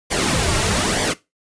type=noise with flanger; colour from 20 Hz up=pink; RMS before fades=-19 dBFS; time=0.1-1.14 s; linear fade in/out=20 ms; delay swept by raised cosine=0.74 to 4.04 ms; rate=1.1 Hz; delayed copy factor=-0.65; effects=noise-tail reverb RT60 0.2 s tail -17 dB re dry + resampled to 22050 Hz